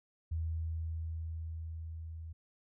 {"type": "tone with level ramp", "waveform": "sine", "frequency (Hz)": 81.1, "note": "E2", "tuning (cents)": -28, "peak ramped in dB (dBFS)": [-32, -42], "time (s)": [0.31, 2.33], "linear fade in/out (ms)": 10, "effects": []}